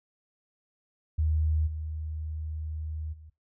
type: tone with level steps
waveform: sine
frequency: 77.9 Hz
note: D#2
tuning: 3 cents sharp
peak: -23 / -32 / -46 dBFS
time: 1.18-3.3 s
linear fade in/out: 10 ms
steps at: 1.66 / 3.12 s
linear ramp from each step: 20 ms
effects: noise-tail reverb RT60 0.2 s tail -20 dB re dry

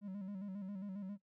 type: tone with vibrato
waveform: triangle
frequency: 196 Hz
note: G3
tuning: in tune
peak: -40 dBFS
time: 0.01-1.18 s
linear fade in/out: 50 ms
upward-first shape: square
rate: 7.4 Hz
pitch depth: 73 cents each way
effects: noise-tail reverb RT60 0.1 s tail -19 dB re dry

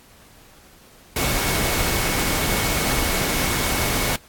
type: tone in noise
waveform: sine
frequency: 2206 Hz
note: C#7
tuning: 9 cents flat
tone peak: -31 dBFS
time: 1.16-4.16 s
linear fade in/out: 2 ms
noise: pink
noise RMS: -22 dBFS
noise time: 1.16-4.16 s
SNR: -12 dB
effects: pink hiss -50 dBFS RMS until 4.28 s + AAC 64 kbps

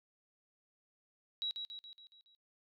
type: tone with echo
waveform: sine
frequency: 3878 Hz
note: B7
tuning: 32 cents flat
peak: -34 dBFS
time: 1.42-1.51 s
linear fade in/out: 0 ms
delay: 140 ms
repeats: 6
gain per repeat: -5 dB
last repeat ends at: 2.35 s
effects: noise-tail reverb RT60 0.2 s tail -26 dB re dry

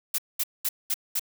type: noise bursts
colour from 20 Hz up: blue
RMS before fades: -26 dBFS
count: 5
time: 0.14-1.195 s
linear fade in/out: 5 ms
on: 43 ms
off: 210 ms
effects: none

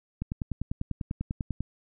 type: click train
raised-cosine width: 5 ms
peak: -18 dBFS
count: 15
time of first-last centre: 0.22-1.606 s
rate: 10.1 Hz
effects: none

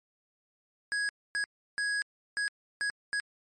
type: tone bursts at uneven times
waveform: square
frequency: 1661.2 Hz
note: G#6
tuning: in tune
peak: -29 dBFS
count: 6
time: 0.92-1.09 / 1.35-1.44 / 1.78-2.02 / 2.37-2.48 / 2.81-2.9 / 3.13-3.2 s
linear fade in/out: 0 ms
effects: MP3 48 kbps

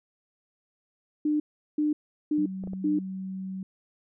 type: tone bursts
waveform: sine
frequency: 300.6 Hz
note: D4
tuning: 40 cents sharp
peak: -22 dBFS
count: 4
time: 1.25-2.99 s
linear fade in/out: 5 ms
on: 150 ms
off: 380 ms
type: tone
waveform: sine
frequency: 189.6 Hz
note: F#3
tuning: 43 cents sharp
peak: -32 dBFS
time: 2.38-3.63 s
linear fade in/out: 2 ms
type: clicks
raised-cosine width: 2 ms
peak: -27 dBFS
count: 3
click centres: 2.638 / 2.674 / 2.734 s
effects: none

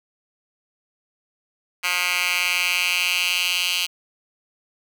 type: tone with high-pass filter sweep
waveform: 10% pulse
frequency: 178.9 Hz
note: F3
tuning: 42 cents sharp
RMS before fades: -22 dBFS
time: 1.83-3.87 s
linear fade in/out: 20 ms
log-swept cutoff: 1900 to 3100 Hz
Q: 2.9
effects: none

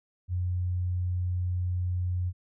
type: tone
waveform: sine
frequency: 90 Hz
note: F#2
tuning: 47 cents flat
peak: -26 dBFS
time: 0.28-2.33 s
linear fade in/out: 50 ms
effects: none

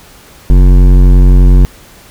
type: tone with hard clipping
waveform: triangle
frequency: 45.79 Hz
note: F#1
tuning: 17 cents flat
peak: -3 dBFS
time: 0.5-1.65 s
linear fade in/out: 0 ms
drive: 17 dB
effects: pink hiss -38 dBFS RMS until 2.1 s

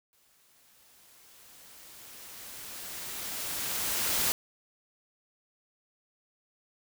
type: noise with exponential growth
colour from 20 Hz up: white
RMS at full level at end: -27 dBFS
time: 0.13-4.32 s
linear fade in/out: 0 ms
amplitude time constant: 910 ms
effects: none

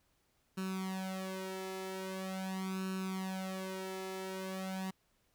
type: tone with flanger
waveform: sawtooth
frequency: 189.1 Hz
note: F#3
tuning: 38 cents sharp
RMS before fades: -40 dBFS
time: 0.57-4.91 s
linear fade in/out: 10 ms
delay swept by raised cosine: 0.73 to 2.33 ms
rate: 0.43 Hz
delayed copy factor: +0.85
effects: pink hiss -75 dBFS RMS until 5.34 s

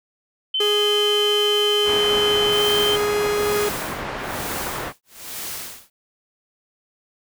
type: tone with pitch glide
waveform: sine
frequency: 3073 to 3116 Hz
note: G7 to G7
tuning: -35 to -11 cents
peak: -19 dBFS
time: 0.54-2.96 s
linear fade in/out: 5 ms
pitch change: +24 cents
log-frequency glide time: 2.51-2.75 s
type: tone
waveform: 45% pulse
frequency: 415.3 Hz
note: G#4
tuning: in tune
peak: -19 dBFS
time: 0.6-3.69 s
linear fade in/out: 5 ms
type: low-pass noise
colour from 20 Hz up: white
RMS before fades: -29 dBFS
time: 1.84-4.93 s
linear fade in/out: 50 ms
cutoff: 1400 Hz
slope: 12 dB/octave
type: noise with tremolo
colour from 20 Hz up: white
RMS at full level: -30 dBFS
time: 2.52-5.9 s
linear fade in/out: 2 ms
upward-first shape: sine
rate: 1.1 Hz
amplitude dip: 100%
effects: none

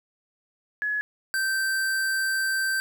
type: tone pair in turn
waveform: sine / square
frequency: 1693 / 1558.4 Hz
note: G#6 / G6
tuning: +33 / -11 cents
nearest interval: minor second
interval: 144 cents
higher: first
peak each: -24 dBFS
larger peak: neither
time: 0.82-1.01 / 1.34-2.8 s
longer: second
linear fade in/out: 0 ms
effects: 10-bit

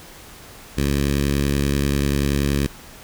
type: tone with notch filter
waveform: 10% pulse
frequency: 70.4 Hz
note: C#2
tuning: 27 cents sharp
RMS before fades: -20 dBFS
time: 0.77-2.67 s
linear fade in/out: 10 ms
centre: 840 Hz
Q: 0.63
effects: pink hiss -42 dBFS RMS until 3.03 s

